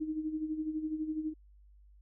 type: tone with tremolo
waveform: sine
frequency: 311.1 Hz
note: D#4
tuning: in tune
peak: -30 dBFS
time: 0-1.34 s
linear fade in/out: 20 ms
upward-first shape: sine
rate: 12 Hz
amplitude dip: 65%
effects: added 50 Hz sine -56 dBFS peak until 2.01 s